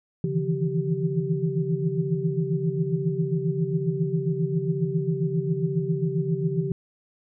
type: tone cluster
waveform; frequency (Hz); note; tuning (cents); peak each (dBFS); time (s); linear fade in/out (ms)
sine; 140.3 / 156.2 / 163.6 / 171 / 388.4; C#3 / D#3 / E3 / F3 / G4; +21 / +7 / -13 / -36 / -16; -29; 0.24-6.72; 2
effects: none